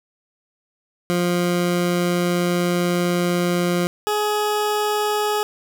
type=tone pair in turn; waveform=20% pulse; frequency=175.9 / 420.3 Hz; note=F3 / G#4; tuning=+13 / +21 cents; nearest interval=octave + minor third; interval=1508 cents; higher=second; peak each=-13 / -14 dBFS; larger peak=first; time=1.1-3.87 / 4.07-5.43 s; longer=first; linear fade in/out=0 ms; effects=none